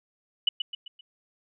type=tone with echo; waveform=sine; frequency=2960 Hz; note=F#7; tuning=in tune; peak=-18 dBFS; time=0.47-0.49 s; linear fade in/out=5 ms; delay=130 ms; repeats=4; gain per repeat=-7 dB; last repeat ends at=1.01 s; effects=none